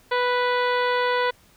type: harmonic tone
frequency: 493.4 Hz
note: B4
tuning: 2 cents flat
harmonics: 1 / 2 / 3 / 4 / 5 / 6 / 7 / 8 / 9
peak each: -23 / -24 / -28 / -30 / -37 / -39 / -35 / -41 / -41 dBFS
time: 0.11-1.31 s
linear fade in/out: 10 ms
effects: pink hiss -56 dBFS RMS until 1.56 s